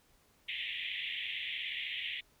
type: band-pass noise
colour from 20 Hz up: white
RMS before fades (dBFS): -39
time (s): 0.48-2.21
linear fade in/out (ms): 10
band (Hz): 1900 to 3500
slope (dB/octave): 96
effects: pink hiss -68 dBFS RMS until 2.4 s